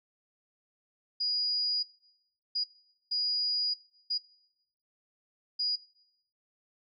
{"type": "tone bursts at uneven times", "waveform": "sine", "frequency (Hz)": 4893, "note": "D#8", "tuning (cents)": -30, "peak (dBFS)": -28, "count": 5, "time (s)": [[1.2, 1.83], [2.55, 2.64], [3.11, 3.74], [4.1, 4.18], [5.59, 5.76]], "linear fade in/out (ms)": 10, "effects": ["noise-tail reverb RT60 0.8 s tail -20 dB re dry"]}